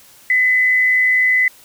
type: tone with frequency modulation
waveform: sine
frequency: 2012 Hz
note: B6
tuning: 32 cents sharp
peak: -11 dBFS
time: 0.3-1.48 s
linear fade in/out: 2 ms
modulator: 120 Hz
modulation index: 0.29
effects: white hiss -46 dBFS RMS until 1.64 s